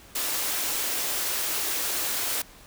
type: high-pass noise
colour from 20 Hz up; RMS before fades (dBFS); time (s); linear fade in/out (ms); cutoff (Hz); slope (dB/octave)
white; -28; 0.15-2.42; 5; 250; 48
effects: pink hiss -50 dBFS RMS until 2.66 s